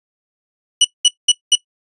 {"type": "tone bursts", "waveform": "sawtooth", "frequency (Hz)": 2949, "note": "F#7", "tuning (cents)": -6, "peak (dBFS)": -4, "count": 4, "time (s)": [0.81, 1.554], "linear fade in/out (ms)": 5, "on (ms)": 36, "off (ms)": 200, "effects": ["noise-tail reverb RT60 0.1 s tail -17 dB re dry", "resampled to 24000 Hz"]}